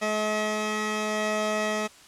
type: tone pair together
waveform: 15% pulse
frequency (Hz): 213.6 / 640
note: G#3 / D#5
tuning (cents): +49 / +49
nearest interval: octave + perfect fifth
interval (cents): 1900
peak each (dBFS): -22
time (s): 0.01-1.88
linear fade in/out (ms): 20
effects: white hiss -51 dBFS RMS until 2.07 s + low-pass 8000 Hz 12 dB/octave